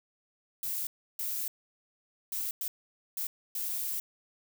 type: noise bursts at uneven times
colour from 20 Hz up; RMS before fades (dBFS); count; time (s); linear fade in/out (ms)
violet; -34; 6; 0.63-0.87 / 1.19-1.48 / 2.32-2.51 / 2.61-2.68 / 3.17-3.27 / 3.55-4; 2
effects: none